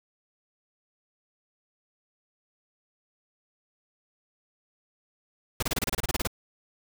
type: noise bursts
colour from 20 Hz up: pink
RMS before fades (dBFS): -27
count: 13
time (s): 5.6-6.274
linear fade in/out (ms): 5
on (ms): 26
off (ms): 28
effects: none